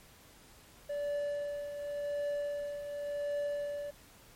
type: tone with tremolo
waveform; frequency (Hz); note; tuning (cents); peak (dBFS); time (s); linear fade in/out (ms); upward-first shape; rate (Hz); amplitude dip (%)
triangle; 579; D5; -25; -29; 0.89-3.91; 10; triangle; 0.9; 60
effects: pink hiss -58 dBFS RMS until 4.35 s + MP3 64 kbps